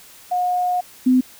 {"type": "tone pair in turn", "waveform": "sine", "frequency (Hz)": [721, 254.9], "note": ["F#5", "C4"], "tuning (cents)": [-45, -45], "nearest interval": "octave + tritone", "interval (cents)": 1800, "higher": "first", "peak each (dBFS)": [-17, -11], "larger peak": "second", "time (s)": [[0.31, 0.81], [1.06, 1.21]], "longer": "first", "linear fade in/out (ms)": 10, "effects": ["white hiss -45 dBFS RMS until 1.39 s"]}